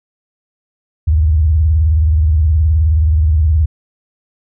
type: tone with vibrato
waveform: sine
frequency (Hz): 77.78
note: D#2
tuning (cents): 0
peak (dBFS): -8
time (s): 1.07-3.66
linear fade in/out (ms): 10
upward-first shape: sine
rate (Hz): 19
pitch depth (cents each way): 180
effects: none